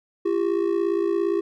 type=ring-modulated tone; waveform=triangle; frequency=370 Hz; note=F#4; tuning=in tune; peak=-15 dBFS; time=0.25-1.41 s; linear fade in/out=10 ms; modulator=28.7 Hz; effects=none